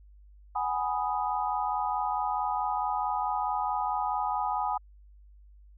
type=chord; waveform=sine; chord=G# minor seventh; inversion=third; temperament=equal with one note detuned; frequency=746 / 830.6 / 987.8 / 1244.5 Hz; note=F#5 / G#5 / B5 / D#6; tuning=+14 / 0 / 0 / 0 cents; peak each=-34 / -30 / -33 / -34 dBFS; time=0.55-4.78 s; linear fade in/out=10 ms; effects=added 50 Hz sine -51 dBFS peak until 5.77 s